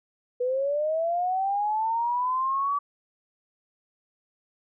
sine linear sweep, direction up, 486.9 to 1151 Hz, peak -23 dBFS, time 0.4-2.79 s, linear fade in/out 10 ms, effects none

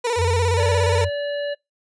30% pulse tone with vibrato, 470.6 Hz, A#4, 16 cents sharp, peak -17 dBFS, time 0.04-1.05 s, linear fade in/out 10 ms, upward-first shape square, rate 17 Hz, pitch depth 64 cents each way
sine tone with pitch glide, 90.1 to 90.99 Hz, F#2 to F#2, -45 to -28 cents, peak -19 dBFS, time 0.16-1.1 s, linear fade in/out 50 ms, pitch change +17 cents, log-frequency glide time 0.65-0.76 s
harmonic tone, 577 Hz, D5, 31 cents flat, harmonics 1 / 3 / 5 / 7, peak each -23 / -33 / -37 / -40 dBFS, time 0.57-1.55 s, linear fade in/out 20 ms
effects noise-tail reverb RT60 0.2 s tail -25 dB re dry + resampled to 22050 Hz

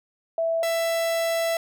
sine / 45% pulse tone pair in turn, 659.3 / 663.9 Hz, E5 / E5, 0 / +12 cents, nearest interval unison, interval 12 cents, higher second, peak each -21 / -22 dBFS, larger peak first, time 0.38-0.63 / 0.63-1.57 s, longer second, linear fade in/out 2 ms, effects none

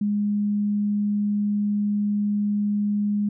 sine tone, 206.3 Hz, G#3, 11 cents flat, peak -20 dBFS, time 0.01-3.29 s, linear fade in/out 5 ms, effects none

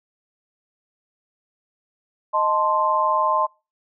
sine chord, A diminished, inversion second, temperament equal, 622.3 / 880 / 1046.5 Hz, Eb5 / A5 / C6, 0 / 0 / 0 cents, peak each -24 / -23 / -19 dBFS, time 2.33-3.47 s, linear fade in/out 20 ms, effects noise-tail reverb RT60 0.3 s tail -26 dB re dry

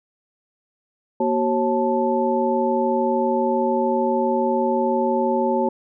sine tone cluster, 237.2 / 376.8 / 544 / 877 Hz, A#3 / F#4 / C#5 / A5, +30 / +32 / -33 / -6 cents, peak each -23 dBFS, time 1.2-5.69 s, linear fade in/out 5 ms, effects none

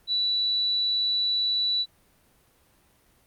sine tone, 3949 Hz, B7, 1 cent flat, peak -22 dBFS, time 0.07-1.86 s, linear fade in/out 50 ms, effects pink hiss -62 dBFS RMS until 3.26 s + Opus 32 kbps

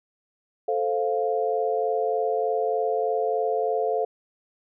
sine chord, F major, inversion first, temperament equal, 440 / 523.3 / 698.5 Hz, A4 / C5 / F5, 0 / 0 / 0 cents, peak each -25 / -28 / -26 dBFS, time 0.68-4.05 s, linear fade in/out 5 ms, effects none

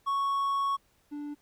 triangle tone pair in turn, 1108.7 / 292.7 Hz, C#6 / D4, 0 / -6 cents, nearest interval octave + major seventh, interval 2306 cents, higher first, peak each -24 / -33 dBFS, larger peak first, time 0.06-0.77 / 1.11-1.35 s, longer first, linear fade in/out 20 ms, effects pink hiss -68 dBFS RMS until 1.41 s

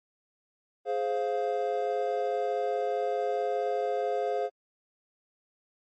triangle chord, F minor, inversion first, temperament just, 419.1 / 523.8 / 698.5 Hz, Ab4 / C5 / F5, +16 / +2 / 0 cents, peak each -29 dBFS, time 0.85-4.5 s, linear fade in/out 50 ms, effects MP3 32 kbps

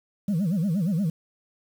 sine tone with vibrato, 181.2 Hz, F#3, 36 cents flat, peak -19 dBFS, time 0.28-1.1 s, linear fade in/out 5 ms, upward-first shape sine, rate 8.5 Hz, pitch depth 260 cents each way, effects tanh soft clip ceiling -20 dBFS + 8-bit

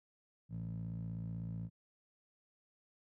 15% pulse tone with band-pass filter, 56.1 Hz, A1, 34 cents sharp, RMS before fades -42 dBFS, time 0.49-1.7 s, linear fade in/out 50 ms, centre 140 Hz, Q 4.8, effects none

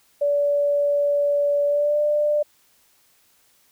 sine tone with pitch glide, 576 to 594.2 Hz, D5 to D5, -34 to +20 cents, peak -17 dBFS, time 0.21-2.43 s, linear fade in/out 10 ms, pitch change +54 cents, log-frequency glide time 1.66-1.99 s, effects white hiss -60 dBFS RMS until 3.71 s

